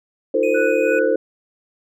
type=chord; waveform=sine; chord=F dominant seventh; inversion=third; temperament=equal with one note detuned; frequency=311.1 / 349.2 / 451.1 / 523.3 Hz; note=Eb4 / F4 / A4 / C5; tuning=0 / 0 / +43 / 0 cents; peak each=-24 / -24 / -19 / -18 dBFS; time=0.34-1.16 s; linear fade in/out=5 ms
type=tone; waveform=triangle; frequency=2496 Hz; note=D#7; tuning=5 cents sharp; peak=-25 dBFS; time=0.43-0.99 s; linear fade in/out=2 ms
type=tone with tremolo; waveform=sine; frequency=1480 Hz; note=F#6; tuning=in tune; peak=-21 dBFS; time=0.54-1.16 s; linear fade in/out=10 ms; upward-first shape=sine; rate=3 Hz; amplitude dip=80%
effects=none